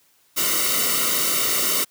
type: noise with comb filter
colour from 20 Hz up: white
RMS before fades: -21 dBFS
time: 0.36-1.85 s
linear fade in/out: 20 ms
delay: 1.2 ms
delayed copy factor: -1
effects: white hiss -60 dBFS RMS until 1.9 s + high-pass 80 Hz 12 dB/octave